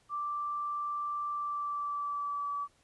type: tone with pitch glide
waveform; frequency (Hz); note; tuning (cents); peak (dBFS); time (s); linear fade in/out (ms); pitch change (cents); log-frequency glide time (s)
sine; 1174 to 1148.5; D6 to D6; -1 to -39; -32; 0.09-2.68; 50; -38; 1.3-2.56
effects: pink hiss -68 dBFS RMS until 2.83 s + resampled to 24000 Hz